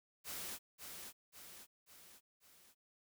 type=noise with echo; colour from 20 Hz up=white; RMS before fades=-45 dBFS; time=0.24-0.59 s; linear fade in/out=50 ms; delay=540 ms; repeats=4; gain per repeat=-5 dB; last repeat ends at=2.75 s; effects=none

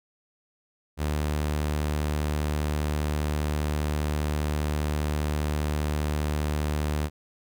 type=tone; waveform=sawtooth; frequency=75 Hz; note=D2; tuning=37 cents sharp; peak=-21 dBFS; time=0.97-7.1 s; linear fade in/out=50 ms; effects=none

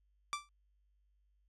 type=tone with exponential decay; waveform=sawtooth; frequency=1171 Hz; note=D6; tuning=5 cents flat; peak=-28 dBFS; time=0.33-0.49 s; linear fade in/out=0 ms; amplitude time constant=33 ms; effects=added 50 Hz sine -70 dBFS peak until 1.48 s + resampled to 22050 Hz

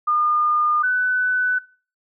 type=tone pair in turn; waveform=sine; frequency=1214 / 1499.3 Hz; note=D#6 / F#6; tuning=-43 / +22 cents; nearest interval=major third; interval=365 cents; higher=second; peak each=-16 dBFS; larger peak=neither; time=0.07-0.83 / 0.83-1.59 s; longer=neither; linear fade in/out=10 ms; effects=noise-tail reverb RT60 0.4 s tail -22 dB re dry

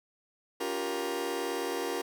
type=chord; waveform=sawtooth; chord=G half-diminished seventh; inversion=second; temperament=just; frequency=282.2 / 352.8 / 392 / 470.4 Hz; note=Db4 / F4 / G4 / Bb4; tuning=+31 / +18 / 0 / +16 cents; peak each=-36 / -32 / -33 / -31 dBFS; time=0.6-2.02 s; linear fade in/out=10 ms; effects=none

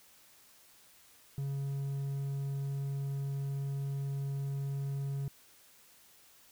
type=tone; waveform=triangle; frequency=138.59 Hz; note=C#3; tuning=in tune; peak=-31 dBFS; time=1.38-5.28 s; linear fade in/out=0 ms; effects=white hiss -61 dBFS RMS until 6.51 s

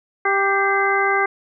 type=harmonic tone with a mistuned harmonic; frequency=393.7 Hz; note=G4; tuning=8 cents sharp; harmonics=1 / 2 / 3 / 4 / 5; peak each=-22 / -22 / -22 / -22 / -22 dBFS; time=0.25-1.26 s; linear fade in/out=5 ms; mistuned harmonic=5; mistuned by=+69 cents; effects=none

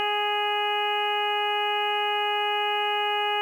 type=harmonic tone; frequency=415.3 Hz; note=G#4; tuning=in tune; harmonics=1 / 2 / 3 / 4 / 5 / 6 / 7; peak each=-31 / -26 / -34 / -34 / -36 / -33 / -30 dBFS; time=0-3.41 s; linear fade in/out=0 ms; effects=9-bit

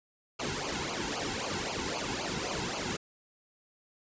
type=noise with flanger; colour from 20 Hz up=pink; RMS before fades=-34 dBFS; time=0.39-2.97 s; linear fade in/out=10 ms; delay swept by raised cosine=0.53 to 1.73 ms; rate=3.8 Hz; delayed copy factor=-1; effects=resampled to 16000 Hz

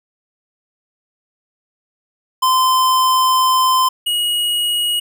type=tone pair in turn; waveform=square; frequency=1032 / 2896 Hz; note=C6 / F#7; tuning=-24 / -38 cents; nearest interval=octave + tritone; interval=1786 cents; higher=second; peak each=-12 / -16 dBFS; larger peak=first; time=2.42-3.89 / 4.06-5 s; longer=first; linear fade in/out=10 ms; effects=none

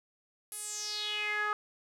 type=tone with band-pass filter sweep; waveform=sawtooth; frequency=420.1 Hz; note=G#4; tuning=20 cents sharp; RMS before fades=-35 dBFS; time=0.52-1.53 s; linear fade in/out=0 ms; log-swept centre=11000 to 1300 Hz; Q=5.1; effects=none

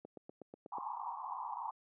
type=click train; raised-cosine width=2 ms; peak=-32 dBFS; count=7; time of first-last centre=0.05-0.783 s; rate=8.18 Hz
type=band-pass noise; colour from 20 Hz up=pink; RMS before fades=-42 dBFS; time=0.72-1.71 s; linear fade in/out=5 ms; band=800 to 1100 Hz; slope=96 dB/octave
effects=high-pass 300 Hz 12 dB/octave

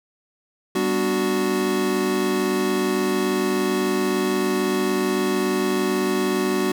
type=chord; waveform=square; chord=G major seventh; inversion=none; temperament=equal; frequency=196 / 246.9 / 293.7 / 370 Hz; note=G3 / B3 / D4 / F#4; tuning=0 / 0 / 0 / 0 cents; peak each=-27 / -28 / -28 / -23 dBFS; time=0.75-6.72 s; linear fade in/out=5 ms; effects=none

